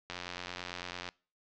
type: click train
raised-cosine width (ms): 0.2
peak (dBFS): -21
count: 89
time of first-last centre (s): 0.1-1.089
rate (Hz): 89
effects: noise-tail reverb RT60 0.4 s tail -25 dB re dry + low-pass 5000 Hz 12 dB/octave